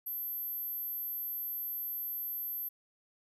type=tone; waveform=sine; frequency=12260 Hz; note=G9; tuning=40 cents flat; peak=-35 dBFS; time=0.06-2.69 s; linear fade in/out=10 ms; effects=none